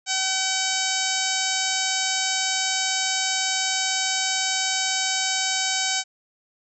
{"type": "harmonic tone with a mistuned harmonic", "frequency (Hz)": 762, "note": "G5", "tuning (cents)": -49, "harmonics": [1, 2, 3, 4, 5, 6, 7, 8, 9, 10], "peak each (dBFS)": [-31, -31, -31, -31, -31, -31, -31, -31, -31, -31], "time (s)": [0.06, 6.04], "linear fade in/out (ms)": 50, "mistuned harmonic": 9, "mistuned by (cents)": -17, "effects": []}